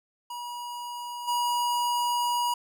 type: tone with level steps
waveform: square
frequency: 964 Hz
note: B5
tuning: 42 cents flat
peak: -35 / -25 dBFS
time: 0.3-2.54 s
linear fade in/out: 5 ms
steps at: 1.27 s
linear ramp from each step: 20 ms
effects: none